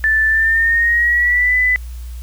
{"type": "tone with pitch glide", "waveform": "sine", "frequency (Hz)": [1760, 1998.5], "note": ["A6", "B6"], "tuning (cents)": [0, 20], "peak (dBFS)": -11, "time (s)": [0.04, 1.76], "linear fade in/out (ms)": 0, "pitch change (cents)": 220, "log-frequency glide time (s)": [0.28, 1.55], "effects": ["added 60 Hz sine -26 dBFS peak until 2.22 s", "white hiss -46 dBFS RMS until 2.22 s"]}